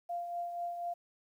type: tone with tremolo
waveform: sine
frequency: 695 Hz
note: F5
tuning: 9 cents flat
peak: -33 dBFS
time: 0.09-0.94 s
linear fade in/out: 10 ms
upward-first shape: triangle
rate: 4.1 Hz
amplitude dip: 50%
effects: 11-bit